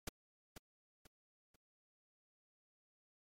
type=noise with echo; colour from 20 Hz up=pink; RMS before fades=-42 dBFS; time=0.07-0.09 s; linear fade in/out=5 ms; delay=490 ms; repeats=3; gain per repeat=-9 dB; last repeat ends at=1.56 s; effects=MP3 64 kbps